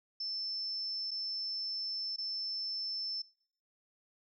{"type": "tone with dropouts", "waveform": "sine", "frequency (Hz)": 5300, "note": "E8", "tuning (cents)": 9, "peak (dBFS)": -35, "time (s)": [0.2, 3.22], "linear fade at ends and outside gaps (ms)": 5, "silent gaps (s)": [[1.109, 1.113], [2.162, 2.182]], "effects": ["noise-tail reverb RT60 0.7 s tail -26 dB re dry"]}